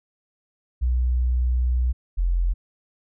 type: tone pair in turn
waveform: sine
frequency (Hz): 61.8 / 43.58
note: B1 / F1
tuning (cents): +2 / -3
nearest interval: tritone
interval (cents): 605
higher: first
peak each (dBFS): -18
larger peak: neither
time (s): 0.81-1.93 / 2.17-2.54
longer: first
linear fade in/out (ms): 20
effects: none